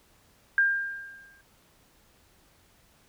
sine tone with exponential decay, 1600 Hz, G6, 35 cents sharp, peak -17 dBFS, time 0.58-1.41 s, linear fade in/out 1 ms, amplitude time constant 180 ms, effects pink hiss -62 dBFS RMS until 3.08 s

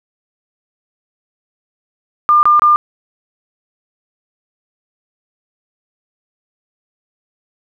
sine tone bursts, 1200 Hz, D6, 37 cents sharp, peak -6 dBFS, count 3, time 2.29-2.76 s, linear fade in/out 0 ms, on 140 ms, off 25 ms, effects 8-bit

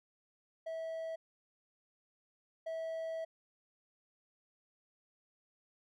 triangle tone pair in turn, 650 / 650 Hz, E5 / E5, -24 / -24 cents, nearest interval unison, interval 0 cents, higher neither, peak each -36 / -35 dBFS, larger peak second, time 0.66-1.16 / 2.66-3.25 s, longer second, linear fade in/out 10 ms, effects none

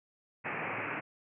white band-pass noise, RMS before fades -37 dBFS, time 0.44-1.01 s, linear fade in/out 20 ms, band 100 to 2600 Hz, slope 96 dB/octave, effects none

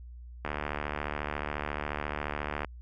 click train, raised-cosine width 0.5 ms, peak -17 dBFS, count 164, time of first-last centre 0.45-2.647 s, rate 74.2 Hz, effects added 60 Hz sine -43 dBFS peak until 2.81 s

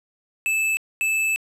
square tone pair in turn, 2624 / 2624 Hz, E7 / E7, -9 / -9 cents, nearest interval unison, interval 0 cents, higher neither, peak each -20 dBFS, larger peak neither, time 0.46-0.77 / 1.01-1.36 s, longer second, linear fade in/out 0 ms, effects low-pass 12000 Hz 12 dB/octave

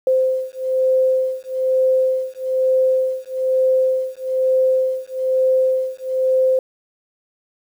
sine beating tone pair, 519 / 520.1 Hz, C5 / C5, -14 / -10 cents, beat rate 1.1 Hz, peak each -18 dBFS, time 0.07-6.59 s, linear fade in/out 2 ms, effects 8-bit

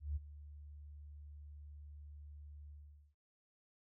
sine tone with ADSR envelope, 73.42 Hz, D2, in tune, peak -34 dBFS, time 0-3.15 s, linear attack 160 ms, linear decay 23 ms, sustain -16 dB, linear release 450 ms, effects none

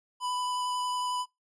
square tone with vibrato, 995 Hz, B5, 13 cents sharp, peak -30 dBFS, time 0.2-1.26 s, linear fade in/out 50 ms, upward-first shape sine, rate 11 Hz, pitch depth 8 cents each way, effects noise-tail reverb RT60 0.2 s tail -25 dB re dry + resampled to 24000 Hz

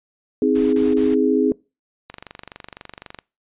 sine chord, Ab major, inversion first, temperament equal with one note detuned, 261.6 / 316.2 / 415.3 Hz, C4 / Eb4 / Ab4, 0 / +28 / 0 cents, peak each -18 / -20 / -18 dBFS, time 0.42-1.52 s, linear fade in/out 2 ms
pink noise bursts, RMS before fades -37 dBFS, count 3, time 0.55-1.146 s, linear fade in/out 5 ms, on 180 ms, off 28 ms
click train, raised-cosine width 0.3 ms, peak -19 dBFS, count 27, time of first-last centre 2.1-3.188 s, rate 23.9 Hz
effects noise-tail reverb RT60 0.3 s tail -24 dB re dry + resampled to 8000 Hz

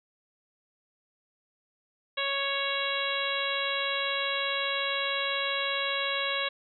harmonic tone, 554.4 Hz, C#5, in tune, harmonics 1 / 2 / 3 / 4 / 5 / 6 / 7, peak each -35 / -35 / -35 / -35 / -35 / -35 / -35 dBFS, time 2.17-6.49 s, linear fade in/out 10 ms, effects none

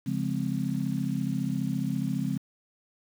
sine chord, Db major seventh, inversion none, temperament just, 138.59 / 173.24 / 207.9 / 259.9 Hz, Db3 / F3 / Ab3 / C4, 0 / -14 / +2 / -11 cents, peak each -32 dBFS, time 0.06-2.38 s, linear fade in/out 10 ms, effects 8-bit

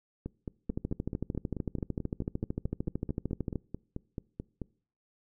two click trains, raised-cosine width 3 ms, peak -23 / -19 dBFS, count 21 / 39, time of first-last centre 0.26-4.617 / 0.7-3.557 s, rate 4.59 / 13.3 Hz, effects noise-tail reverb RT60 0.5 s tail -24 dB re dry

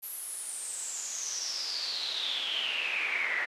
brown noise with band-pass filter sweep, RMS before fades -34 dBFS, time 0.02-3.46 s, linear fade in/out 20 ms, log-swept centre 12000 to 1900 Hz, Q 9.8, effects high-pass 400 Hz 12 dB/octave + resampled to 32000 Hz

